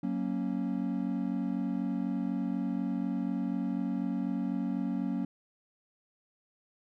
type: chord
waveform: triangle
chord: F# major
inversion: none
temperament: equal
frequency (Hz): 185 / 233.1 / 277.2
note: F#3 / A#3 / C#4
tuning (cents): 0 / 0 / 0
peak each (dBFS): -32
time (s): 0.03-5.25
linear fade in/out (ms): 5
effects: none